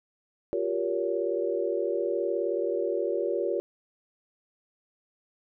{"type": "chord", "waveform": "sine", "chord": "G half-diminished seventh", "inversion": "third", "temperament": "just", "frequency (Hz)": [352.8, 392, 470.4, 564.5], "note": ["F4", "G4", "Bb4", "Db5"], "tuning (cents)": [18, 0, 16, 31], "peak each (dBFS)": -31, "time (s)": [0.53, 3.6], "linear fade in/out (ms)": 0, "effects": []}